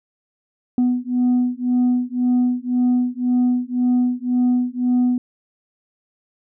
sine beating tone pair, 246.9 / 248.8 Hz, B3 / B3, 0 / +13 cents, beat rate 1.9 Hz, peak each -17 dBFS, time 0.78-5.18 s, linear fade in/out 2 ms, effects tanh soft clip ceiling -12 dBFS

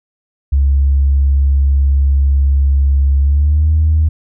sine tone with pitch glide, 69.1 to 78.01 Hz, C#2 to D#2, -5 to +5 cents, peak -7 dBFS, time 0.52-4.09 s, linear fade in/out 10 ms, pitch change +210 cents, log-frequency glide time 3.2-3.71 s, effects tanh soft clip ceiling -4 dBFS

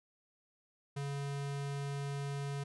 square tone, 140.8 Hz, C#3, 27 cents sharp, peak -37 dBFS, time 0.96-2.64 s, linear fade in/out 10 ms, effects resampled to 24000 Hz

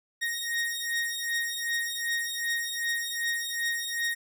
sawtooth beating tone pair, 1864.7 / 1867.3 Hz, A#6 / A#6, 0 / +2 cents, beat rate 2.6 Hz, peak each -28 dBFS, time 0.21-4.15 s, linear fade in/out 20 ms, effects none

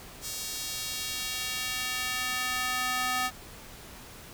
square tone with high-pass filter sweep, 252.5 Hz, B3, 39 cents sharp, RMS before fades -32 dBFS, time 0.21-3.31 s, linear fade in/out 50 ms, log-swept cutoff 5600 to 1000 Hz, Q 1, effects pink hiss -47 dBFS RMS until 4.33 s

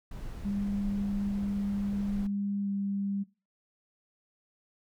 brown noise, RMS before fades -40 dBFS, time 0.11-2.27 s, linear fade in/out 5 ms
sine tone with pitch glide, 200.9 to 198.82 Hz, G3 to G3, +43 to +25 cents, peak -29 dBFS, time 0.44-3.24 s, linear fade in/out 20 ms, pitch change -18 cents, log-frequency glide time 2.62-2.68 s
effects noise-tail reverb RT60 0.3 s tail -21 dB re dry

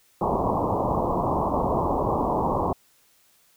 white low-pass noise, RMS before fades -24 dBFS, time 0.21-2.73 s, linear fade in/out 5 ms, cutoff 1100 Hz, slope 96 dB/octave, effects white hiss -61 dBFS RMS until 3.56 s

